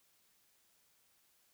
silence, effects white hiss -72 dBFS RMS until 1.53 s

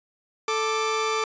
sawtooth tone pair together, 440 / 1178.7 Hz, A4 / D6, 0 / +6 cents, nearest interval octave + perfect fourth, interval 1706 cents, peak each -22 dBFS, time 0.48-1.24 s, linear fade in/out 2 ms, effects resampled to 16000 Hz

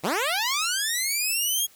10% pulse linear sweep, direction up, 134.3 to 3322 Hz, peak -15 dBFS, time 0.03-1.67 s, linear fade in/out 20 ms, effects white hiss -55 dBFS RMS until 1.75 s

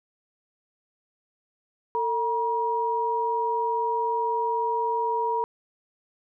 sine tone pair together, 450.6 / 954 Hz, A4 / A#5, +41 / +40 cents, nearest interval octave + minor second, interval 1299 cents, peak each -28 / -24 dBFS, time 1.95-5.44 s, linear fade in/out 0 ms, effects none

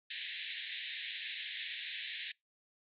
white band-pass noise, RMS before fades -43 dBFS, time 0.1-2.32 s, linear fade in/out 5 ms, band 1700 to 3900 Hz, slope 96 dB/octave, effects noise-tail reverb RT60 0.2 s tail -26 dB re dry

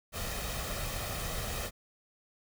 pink noise with comb filter, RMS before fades -36 dBFS, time 0.12-1.71 s, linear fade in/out 50 ms, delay 1.6 ms, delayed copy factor +0.55, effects none

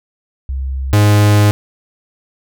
sine / 45% pulse tone pair in turn, 66.4 / 103.99 Hz, C2 / G#2, +26 / +3 cents, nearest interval minor sixth, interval 777 cents, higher second, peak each -17 / -7 dBFS, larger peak second, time 0.49-0.93 / 0.93-1.51 s, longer second, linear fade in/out 0 ms, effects none

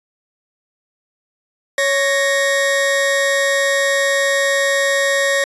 40% pulse tone pair together, 554.4 / 1863.3 Hz, C#5 / A#6, 0 / -1 cents, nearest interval octave + major sixth, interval 2099 cents, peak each -16 dBFS, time 1.78-5.44 s, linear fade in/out 2 ms, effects resampled to 24000 Hz

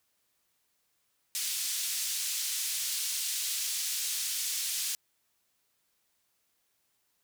white band-pass noise, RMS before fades -33 dBFS, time 1.35-4.95 s, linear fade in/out 0 ms, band 3400 to 10000 Hz, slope 12 dB/octave, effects white hiss -75 dBFS RMS until 7.23 s

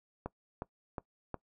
click train, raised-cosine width 1 ms, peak -23 dBFS, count 4, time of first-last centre 0.26-1.343 s, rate 2.77 Hz, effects noise-tail reverb RT60 0.1 s tail -21 dB re dry

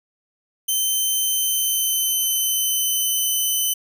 5% pulse tone with pitch glide, 3085 to 3032 Hz, G7 to F#7, -28 to +42 cents, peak -11 dBFS, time 0.68-3.74 s, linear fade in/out 10 ms, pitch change -30 cents, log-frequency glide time 1.14-3.33 s, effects none

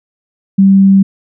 sine tone, 194.5 Hz, G3, 13 cents flat, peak -3 dBFS, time 0.58-1.03 s, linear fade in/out 10 ms, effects none

